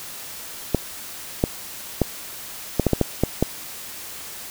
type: clicks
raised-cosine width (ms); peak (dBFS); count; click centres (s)
2; -3; 9; 0.747 / 1.439 / 2.017 / 2.797 / 2.867 / 2.933 / 3.013 / 3.236 / 3.426
effects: white hiss -36 dBFS RMS until 4.5 s

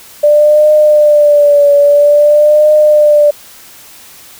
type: tone with vibrato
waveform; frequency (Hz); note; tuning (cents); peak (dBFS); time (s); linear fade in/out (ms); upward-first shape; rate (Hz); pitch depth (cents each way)
sine; 590; D5; +8; -3; 0.23-3.31; 10; triangle; 0.5; 54
effects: white hiss -36 dBFS RMS until 4.39 s

